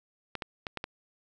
clicks, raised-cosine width 0.3 ms, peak -18 dBFS, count 5, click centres 0.353 / 0.422 / 0.668 / 0.773 / 0.841 s, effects none

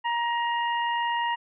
harmonic tone, 943 Hz, A#5, 20 cents sharp, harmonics 1 / 2 / 3, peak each -25 / -31 / -35 dBFS, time 0.04-1.36 s, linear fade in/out 20 ms, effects none

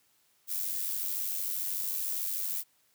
violet noise with amplitude modulation, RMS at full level -31 dBFS, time 0.47-2.64 s, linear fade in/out 50 ms, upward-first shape sine, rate 93.3 Hz, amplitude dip 50%, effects white hiss -69 dBFS RMS until 2.94 s + high-pass 60 Hz 12 dB/octave

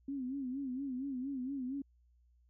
sine tone with vibrato, 265 Hz, C4, 22 cents sharp, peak -36 dBFS, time 0.08-1.82 s, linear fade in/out 5 ms, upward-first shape sine, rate 4.3 Hz, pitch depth 110 cents each way, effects added 60 Hz sine -65 dBFS peak until 2.49 s

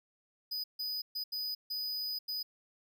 square tone bursts at uneven times, 4978 Hz, D#8, in tune, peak -35 dBFS, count 6, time 0.51-0.64 / 0.79-1.02 / 1.15-1.24 / 1.32-1.55 / 1.7-2.19 / 2.28-2.43 s, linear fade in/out 10 ms, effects none

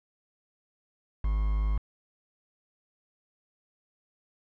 triangle tone with quantisation, 52 Hz, G#1, 3 cents sharp, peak -22 dBFS, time 1.24-1.78 s, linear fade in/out 5 ms, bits 7, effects low-pass 2000 Hz 12 dB/octave

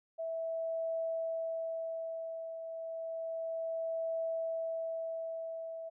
sine tone with tremolo, 655 Hz, E5, 11 cents flat, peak -32 dBFS, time 0.18-5.9 s, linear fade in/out 20 ms, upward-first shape triangle, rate 0.31 Hz, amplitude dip 60%, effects none

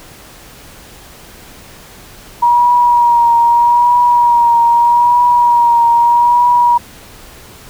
sine tone with vibrato, 953 Hz, A#5, 38 cents sharp, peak -6 dBFS, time 2.42-6.78 s, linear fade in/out 10 ms, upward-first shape triangle, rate 0.8 Hz, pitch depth 31 cents each way, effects pink hiss -37 dBFS RMS until 7.69 s

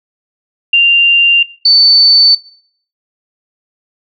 sine tone pair in turn, 2785 / 4520 Hz, F7 / C#8, -5 / +33 cents, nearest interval minor sixth, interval 838 cents, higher second, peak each -4 dBFS, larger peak neither, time 0.73-1.43 / 1.65-2.35 s, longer neither, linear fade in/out 5 ms, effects noise-tail reverb RT60 0.6 s tail -22 dB re dry

